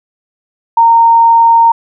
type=tone; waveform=sine; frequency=922 Hz; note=A#5; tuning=19 cents flat; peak=-3 dBFS; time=0.77-1.72 s; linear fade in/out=5 ms; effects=none